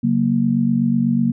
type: chord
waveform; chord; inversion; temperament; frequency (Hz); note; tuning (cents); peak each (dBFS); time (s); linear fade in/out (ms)
sine; F# major; second; equal with one note detuned; 136.92 / 185 / 233.1; C#3 / F#3 / A#3; -21 / 0 / 0; -22 / -21 / -16; 0.03-1.32; 10
effects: none